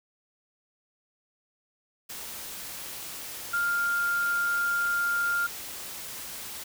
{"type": "tone in noise", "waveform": "sine", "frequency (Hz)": 1400, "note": "F6", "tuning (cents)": 4, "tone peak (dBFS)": -24, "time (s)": [3.53, 5.47], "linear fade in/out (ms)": 10, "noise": "white", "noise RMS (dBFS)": -39, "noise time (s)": [2.09, 6.64], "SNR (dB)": 12, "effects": []}